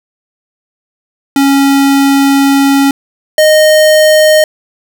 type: tone pair in turn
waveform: square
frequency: 276.4 / 618 Hz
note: C#4 / D#5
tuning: -5 / -12 cents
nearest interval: octave + major second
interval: 1393 cents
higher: second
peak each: -6 / -4 dBFS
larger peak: second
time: 1.36-2.91 / 3.38-4.44 s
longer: first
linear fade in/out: 2 ms
effects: none